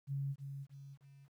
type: tone with echo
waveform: sine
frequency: 138.59 Hz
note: C#3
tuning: in tune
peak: -35 dBFS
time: 0.07-0.36 s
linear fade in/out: 50 ms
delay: 310 ms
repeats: 3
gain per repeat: -7 dB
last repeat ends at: 1.29 s
effects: 12-bit